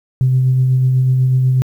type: tone with tremolo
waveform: sine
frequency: 129.2 Hz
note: C3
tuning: 21 cents flat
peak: -8 dBFS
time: 0.21-1.62 s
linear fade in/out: 0 ms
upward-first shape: sine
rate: 8.1 Hz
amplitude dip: 25%
effects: tanh soft clip ceiling -5 dBFS + 8-bit